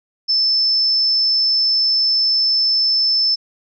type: tone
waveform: sine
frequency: 5274 Hz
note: E8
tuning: in tune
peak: -13 dBFS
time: 0.28-3.36 s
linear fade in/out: 20 ms
effects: none